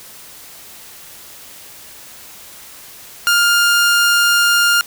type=tone; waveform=sawtooth; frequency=1406 Hz; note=F6; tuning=11 cents sharp; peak=-7 dBFS; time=3.27-4.81 s; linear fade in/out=0 ms; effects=white hiss -38 dBFS RMS until 4.86 s